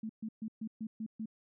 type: tone bursts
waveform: sine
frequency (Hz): 220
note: A3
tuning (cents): 0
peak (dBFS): -36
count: 7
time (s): 0.03-1.258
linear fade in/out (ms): 5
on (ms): 64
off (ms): 130
effects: none